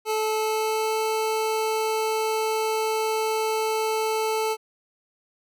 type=tone with pitch glide; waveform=25% pulse; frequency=434.9 to 438.7 Hz; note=A4 to A4; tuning=-20 to -5 cents; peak=-19 dBFS; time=0.05-4.57 s; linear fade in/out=50 ms; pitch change=+15 cents; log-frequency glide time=0.37-0.97 s; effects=none